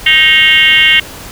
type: tone with frequency modulation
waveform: sine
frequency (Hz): 2488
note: D#7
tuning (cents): -1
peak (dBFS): -4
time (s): 0.06-1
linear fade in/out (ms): 5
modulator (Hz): 307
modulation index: 2.3
effects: pink hiss -29 dBFS RMS until 1.31 s